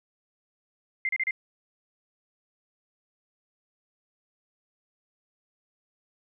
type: tone bursts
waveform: sine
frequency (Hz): 2093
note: C7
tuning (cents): 0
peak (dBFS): -24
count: 4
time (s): 1.05-1.309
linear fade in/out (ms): 2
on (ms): 40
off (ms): 33
effects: none